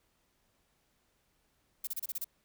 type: noise bursts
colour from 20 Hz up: violet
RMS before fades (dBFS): -36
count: 7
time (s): 1.84-2.244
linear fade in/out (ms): 5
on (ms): 32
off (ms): 30
effects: pink hiss -74 dBFS RMS until 2.44 s